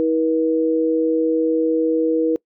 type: tone pair together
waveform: sine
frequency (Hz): 321.1 / 481.1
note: E4 / B4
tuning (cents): -45 / -45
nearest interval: perfect fifth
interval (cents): 700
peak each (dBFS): -18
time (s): 0-2.36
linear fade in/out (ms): 0
effects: noise-tail reverb RT60 0.1 s tail -24 dB re dry